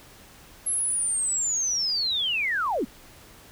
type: linear sweep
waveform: sine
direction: down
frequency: 11180 to 189.4 Hz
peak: -23 dBFS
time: 0.66-2.85 s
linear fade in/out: 10 ms
effects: pink hiss -50 dBFS RMS until 3.51 s